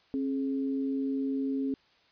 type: tone pair together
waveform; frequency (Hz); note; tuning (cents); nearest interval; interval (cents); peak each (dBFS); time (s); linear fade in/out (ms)
sine; 270 / 422.8; C#4 / G#4; -45 / +31; minor sixth; 776; -28 / -38; 0.14-1.74; 0
effects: white hiss -64 dBFS RMS until 2.11 s + resampled to 11025 Hz